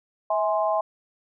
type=chord; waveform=sine; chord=E augmented; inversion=none; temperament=equal with one note detuned; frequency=647.6 / 830.6 / 1046.5 Hz; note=E5 / G#5 / B#5; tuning=-31 / 0 / 0 cents; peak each=-23 / -26 / -27 dBFS; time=0.3-0.81 s; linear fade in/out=5 ms; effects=none